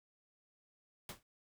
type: noise with exponential decay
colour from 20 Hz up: pink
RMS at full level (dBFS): -41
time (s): 1.09-1.23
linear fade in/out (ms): 2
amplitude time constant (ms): 29
effects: none